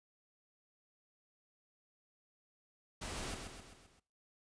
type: noise with echo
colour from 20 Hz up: pink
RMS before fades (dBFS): -43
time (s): 3.01-3.35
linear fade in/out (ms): 10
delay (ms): 130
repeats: 5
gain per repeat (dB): -5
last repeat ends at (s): 4
effects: noise-tail reverb RT60 0.5 s tail -22 dB re dry + resampled to 22050 Hz